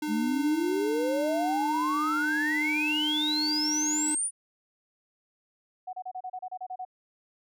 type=tone; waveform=square; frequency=302.5 Hz; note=D#4; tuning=49 cents flat; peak=-30 dBFS; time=0.02-4.15 s; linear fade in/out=5 ms
type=exponential sweep; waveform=sine; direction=up; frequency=205.3 to 9730 Hz; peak=-26 dBFS; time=0.07-4.31 s; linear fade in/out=50 ms
type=tone bursts; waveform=sine; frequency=740 Hz; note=F#5; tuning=in tune; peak=-33 dBFS; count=11; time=5.87-6.851 s; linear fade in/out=10 ms; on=61 ms; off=31 ms
effects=none